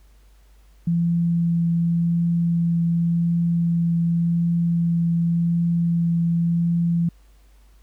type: tone with vibrato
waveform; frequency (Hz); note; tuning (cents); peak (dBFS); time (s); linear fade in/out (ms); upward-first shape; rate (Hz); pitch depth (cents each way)
sine; 169.2; E3; +45; -17; 0.87-7.09; 5; triangle; 0.89; 9
effects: added 50 Hz sine -49 dBFS peak until 7.82 s + pink hiss -62 dBFS RMS until 7.82 s